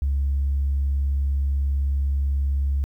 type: tone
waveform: sine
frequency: 69.3 Hz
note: C#2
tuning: in tune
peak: -18 dBFS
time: 0.02-2.84 s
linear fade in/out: 0 ms
effects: tanh soft clip ceiling -16 dBFS + 10-bit